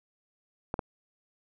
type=clicks; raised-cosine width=1 ms; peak=-16 dBFS; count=2; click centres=0.741 / 0.792 s; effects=none